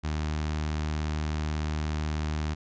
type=tone with notch filter; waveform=sawtooth; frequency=76.5 Hz; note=D#2; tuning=29 cents flat; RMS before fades=-30 dBFS; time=0.03-2.55 s; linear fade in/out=20 ms; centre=500 Hz; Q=1.8; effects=resampled to 16000 Hz